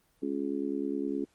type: harmonic tone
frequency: 69.8 Hz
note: C#2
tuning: 13 cents sharp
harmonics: 3 / 4 / 5 / 6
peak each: -39 / -32 / -36 / -37 dBFS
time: 0.22-1.25 s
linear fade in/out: 10 ms
effects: pink hiss -69 dBFS RMS until 1.34 s + Opus 24 kbps